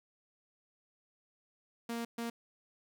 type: tone bursts at uneven times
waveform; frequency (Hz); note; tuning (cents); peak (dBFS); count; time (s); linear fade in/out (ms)
sawtooth; 233.1; A#3; 0; -32; 2; 1.89-2.05 / 2.18-2.3; 5
effects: 12-bit